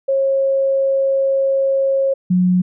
sine tone pair in turn, 542 / 181.45 Hz, C#5 / F#3, -39 / -34 cents, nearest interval octave + perfect fifth, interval 1895 cents, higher first, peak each -13 / -11 dBFS, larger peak second, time 0.08-2.14 / 2.3-2.62 s, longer first, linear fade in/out 10 ms, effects none

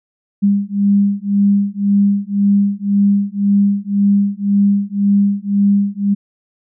sine beating tone pair, 200 / 201.9 Hz, G3 / G#3, +35 / -49 cents, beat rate 1.9 Hz, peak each -14 dBFS, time 0.42-6.15 s, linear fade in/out 20 ms, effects none

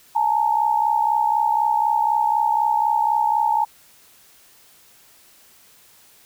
sine tone pair together, 849 / 913 Hz, G#5 / A#5, +38 / -36 cents, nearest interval minor second, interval 126 cents, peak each -19 dBFS, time 0.15-3.65 s, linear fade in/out 10 ms, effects white hiss -52 dBFS RMS until 6.25 s

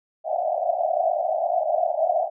white band-pass noise, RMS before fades -23 dBFS, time 0.24-2.3 s, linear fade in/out 50 ms, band 620 to 730 Hz, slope 96 dB/octave, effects none

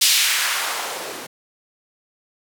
blue noise with band-pass filter sweep, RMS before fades -21 dBFS, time 0.01-1.27 s, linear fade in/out 10 ms, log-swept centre 4100 to 270 Hz, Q 1.2, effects none

